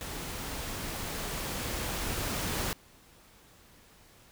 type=noise with level ramp; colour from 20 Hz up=pink; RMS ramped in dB=-39 to -32 dBFS; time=0.01-2.73 s; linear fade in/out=0 ms; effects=pink hiss -58 dBFS RMS until 4.31 s